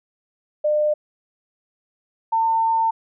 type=tone pair in turn; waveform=sine; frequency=602 / 902 Hz; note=D5 / A5; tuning=+43 / +43 cents; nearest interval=perfect fifth; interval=700 cents; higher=second; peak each=-16 dBFS; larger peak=neither; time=0.64-0.94 / 2.32-2.91 s; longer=second; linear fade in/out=10 ms; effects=none